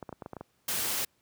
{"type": "clicks", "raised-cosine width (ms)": 1, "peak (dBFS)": -25, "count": 8, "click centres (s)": [0.027, 0.092, 0.127, 0.222, 0.261, 0.333, 0.367, 0.41]}
{"type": "noise", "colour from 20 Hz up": "white", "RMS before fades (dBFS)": -31, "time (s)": [0.68, 1.05], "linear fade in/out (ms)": 5}
{"effects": ["pink hiss -71 dBFS RMS until 1.21 s", "high-pass 80 Hz 12 dB/octave"]}